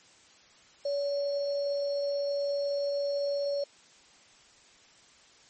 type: tone with sample-and-hold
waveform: sine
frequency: 567 Hz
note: C#5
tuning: 39 cents sharp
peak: -27 dBFS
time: 0.85-3.64 s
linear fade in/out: 5 ms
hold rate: 4900 Hz
effects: white hiss -58 dBFS RMS until 5.49 s + MP3 32 kbps